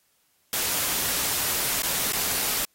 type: noise with dropouts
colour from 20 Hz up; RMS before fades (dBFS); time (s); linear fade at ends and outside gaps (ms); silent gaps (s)
white; -26; 0.53-2.65; 1; 1.821-1.832 / 2.123-2.132
effects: white hiss -67 dBFS RMS until 2.74 s + AAC 48 kbps